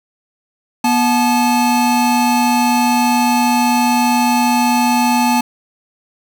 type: tone pair together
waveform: square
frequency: 243 / 866 Hz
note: B3 / A5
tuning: -28 / -28 cents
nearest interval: octave + minor seventh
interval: 2200 cents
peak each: -15 dBFS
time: 0.84-5.41 s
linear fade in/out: 5 ms
effects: none